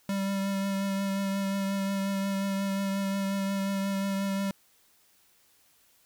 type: tone with vibrato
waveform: square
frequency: 196 Hz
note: G3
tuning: in tune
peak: -28 dBFS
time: 0.09-4.51 s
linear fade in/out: 2 ms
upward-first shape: triangle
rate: 5.6 Hz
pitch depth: 19 cents each way
effects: white hiss -64 dBFS RMS until 6.05 s